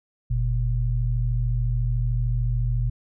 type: tone pair together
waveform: sine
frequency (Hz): 46.32 / 120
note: F#1 / B2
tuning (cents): +3 / -49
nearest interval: octave + major third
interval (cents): 1648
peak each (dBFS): -23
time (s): 0.3-2.9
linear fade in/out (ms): 10
effects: none